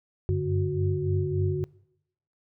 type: tone cluster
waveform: sine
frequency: 94.5 / 98 / 145.8 / 367.3 Hz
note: F#2 / G2 / D3 / F#4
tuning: +37 / 0 / -12 / -13 cents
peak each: -29 dBFS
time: 0.29-1.64 s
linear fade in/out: 0 ms
effects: noise-tail reverb RT60 0.8 s tail -23 dB re dry